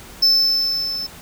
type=tone with level ramp; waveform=triangle; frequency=5274 Hz; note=E8; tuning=in tune; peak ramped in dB=-9 to -23 dBFS; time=0.22-1.07 s; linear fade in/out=10 ms; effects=pink hiss -40 dBFS RMS until 1.21 s